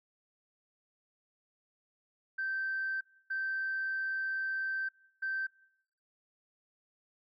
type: tone bursts at uneven times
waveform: sine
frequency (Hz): 1556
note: G6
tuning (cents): -13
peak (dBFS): -31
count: 3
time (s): 2.38-3.01 / 3.3-4.89 / 5.22-5.47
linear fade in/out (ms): 10
effects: noise-tail reverb RT60 0.9 s tail -25 dB re dry + tanh soft clip ceiling -27 dBFS